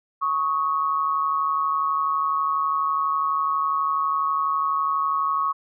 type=tone pair together; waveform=sine; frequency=1108.7 / 1260.8 Hz; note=C#6 / D#6; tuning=0 / +23 cents; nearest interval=major second; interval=223 cents; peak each=-21 / -27 dBFS; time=0.21-5.53 s; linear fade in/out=20 ms; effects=none